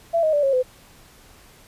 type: tone with pitch steps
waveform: sine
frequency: 671 / 626.1 / 584.1 / 545 / 508.5 Hz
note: E5 / D#5 / D5 / C#5 / C5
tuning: +31 / +11 / -10 / -29 / -50 cents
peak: -16 dBFS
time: 0.13-0.63 s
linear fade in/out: 20 ms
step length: 100 ms
effects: pink hiss -50 dBFS RMS until 1.67 s + resampled to 32000 Hz